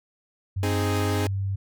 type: tone with pitch glide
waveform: sine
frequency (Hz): 96.1 to 97.67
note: G2 to G2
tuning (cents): -34 to -6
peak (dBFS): -24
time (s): 0.56-1.56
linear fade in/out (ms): 10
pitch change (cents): +28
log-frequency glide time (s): 0.89-1.36
type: chord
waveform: sawtooth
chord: Ab major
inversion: first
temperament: equal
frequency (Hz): 261.6 / 311.1 / 415.3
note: C4 / Eb4 / Ab4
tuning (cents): 0 / 0 / 0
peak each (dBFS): -26 / -26 / -25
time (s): 0.63-1.27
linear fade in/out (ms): 2
effects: none